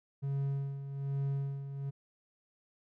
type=tone with tremolo; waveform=triangle; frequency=138.59 Hz; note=C#3; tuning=in tune; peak=-28 dBFS; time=0.22-1.91 s; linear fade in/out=20 ms; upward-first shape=sine; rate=1.2 Hz; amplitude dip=65%; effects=none